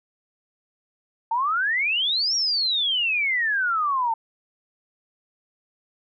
sine exponential two-way sweep, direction up then down, 884 to 5690 to 884 Hz, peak -20 dBFS, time 1.31-4.14 s, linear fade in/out 5 ms, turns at 2.35 s, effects none

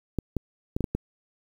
clicks, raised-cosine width 3 ms, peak -13 dBFS, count 6, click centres 0.187 / 0.367 / 0.765 / 0.807 / 0.842 / 0.95 s, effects 8-bit

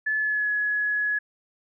sine tone with pitch glide, 1728 to 1688.5 Hz, A6 to G#6, -32 to +28 cents, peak -22 dBFS, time 0.06-1.19 s, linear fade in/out 10 ms, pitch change -40 cents, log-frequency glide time 0.16-0.5 s, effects none

